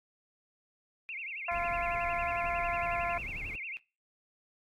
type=tone with vibrato; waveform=sine; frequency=2400 Hz; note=D7; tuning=37 cents sharp; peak=-37 dBFS; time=1.09-3.77 s; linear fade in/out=0 ms; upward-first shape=sine; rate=11 Hz; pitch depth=240 cents each way
type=harmonic tone; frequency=345.3 Hz; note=F4; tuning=20 cents flat; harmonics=2 / 3 / 4 / 5 / 6 / 7; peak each=-33 / -37 / -39 / -41 / -43 / -44 dBFS; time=1.48-3.18 s; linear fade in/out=5 ms
type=noise; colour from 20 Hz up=brown; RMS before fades=-44 dBFS; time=1.51-3.56 s; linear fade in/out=5 ms
effects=noise-tail reverb RT60 0.3 s tail -21 dB re dry + AAC 64 kbps

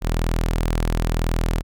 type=tone; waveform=sawtooth; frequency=40.98 Hz; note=E1; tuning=9 cents flat; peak=-15 dBFS; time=0.01-1.63 s; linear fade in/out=50 ms; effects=none

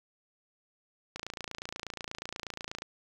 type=click train; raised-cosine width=0.2 ms; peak=-20 dBFS; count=48; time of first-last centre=1.16-2.821 s; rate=28.3 Hz; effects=8-bit

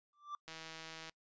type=tone with exponential growth; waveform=triangle; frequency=1174.7 Hz; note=D6; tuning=in tune; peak=-36 dBFS; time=0.13-0.35 s; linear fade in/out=2 ms; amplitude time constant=47 ms
type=click train; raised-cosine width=0.2 ms; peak=-31 dBFS; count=100; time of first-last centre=0.48-1.095 s; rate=161 Hz
effects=noise-tail reverb RT60 0.1 s tail -25 dB re dry + resampled to 16000 Hz

